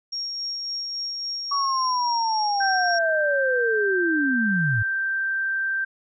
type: tone with tremolo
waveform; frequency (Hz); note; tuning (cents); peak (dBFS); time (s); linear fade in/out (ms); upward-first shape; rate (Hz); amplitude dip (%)
sine; 5570; F8; -5; -26; 0.12-2.99; 10; sine; 3.6; 25
type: linear sweep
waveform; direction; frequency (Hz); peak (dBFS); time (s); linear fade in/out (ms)
sine; down; 1137 to 98.2; -21; 1.51-4.83; 10
type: tone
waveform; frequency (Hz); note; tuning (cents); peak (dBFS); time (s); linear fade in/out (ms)
sine; 1568; G6; 0; -22; 2.6-5.85; 10
effects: none